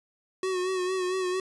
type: tone with vibrato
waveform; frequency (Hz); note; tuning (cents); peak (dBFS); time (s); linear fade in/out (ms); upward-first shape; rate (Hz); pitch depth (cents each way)
square; 370; F#4; 0; -27; 0.43-1.4; 2; sine; 4.4; 42
effects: resampled to 22050 Hz